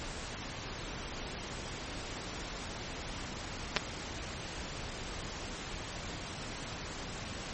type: clicks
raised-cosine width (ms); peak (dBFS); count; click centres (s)
0.2; -9; 2; 3.764 / 3.769
effects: pink hiss -41 dBFS RMS until 7.53 s + MP3 32 kbps